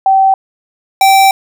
sine / square tone pair in turn, 772 / 776.9 Hz, G5 / G5, -27 / -16 cents, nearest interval unison, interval 11 cents, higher second, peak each -5 dBFS, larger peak neither, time 0.06-0.34 / 1.01-1.31 s, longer second, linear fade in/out 2 ms, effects none

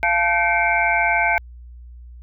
sine tone cluster, 690 / 872 / 1538 / 2144 / 2317 Hz, F5 / A5 / G6 / C7 / D7, -21 / -16 / -33 / +42 / -24 cents, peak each -22 dBFS, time 0.03-1.38 s, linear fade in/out 0 ms, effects added 60 Hz sine -37 dBFS peak until 2.22 s

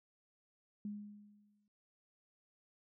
sine tone with exponential decay, 206.9 Hz, G#3, 6 cents flat, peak -38 dBFS, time 0.85-1.68 s, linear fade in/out 2 ms, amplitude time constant 180 ms, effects none

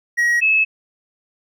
triangle / sine tone pair in turn, 1901 / 2595 Hz, A#6 / E7, +33 / -28 cents, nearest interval perfect fourth, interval 539 cents, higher second, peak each -12 dBFS, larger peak neither, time 0.17-0.41 / 0.41-0.65 s, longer neither, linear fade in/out 20 ms, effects none

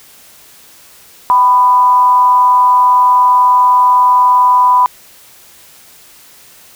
sine tone with amplitude modulation, 995 Hz, B5, 13 cents sharp, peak -3 dBFS, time 1.3-4.86 s, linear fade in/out 0 ms, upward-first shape sine, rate 221 Hz, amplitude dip 45%, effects white hiss -41 dBFS RMS until 6.75 s

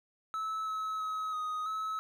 triangle tone with pitch steps, 1303 / 1290 / 1278 / 1250 / 1292 Hz, E6 / E6 / D#6 / D#6 / E6, -20 / -38 / +46 / +8 / -35 cents, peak -31 dBFS, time 0.34-1.99 s, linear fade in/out 0 ms, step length 330 ms, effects none

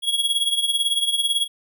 square tone with tremolo, 3322 Hz, G#7, in tune, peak -16 dBFS, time 0.02-1.48 s, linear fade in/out 50 ms, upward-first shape triangle, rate 18 Hz, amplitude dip 80%, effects none

